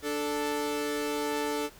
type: tone pair together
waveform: sawtooth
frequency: 293.7 / 440 Hz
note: D4 / A4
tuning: 0 / 0 cents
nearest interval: perfect fifth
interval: 700 cents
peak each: -29 / -27 dBFS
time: 0.02-1.7 s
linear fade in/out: 50 ms
effects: pink hiss -53 dBFS RMS until 1.79 s